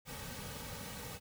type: noise with comb filter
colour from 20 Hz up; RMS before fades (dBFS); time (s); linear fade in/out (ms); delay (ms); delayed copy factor
pink; -45; 0.05-1.2; 50; 2.9; -0.75
effects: none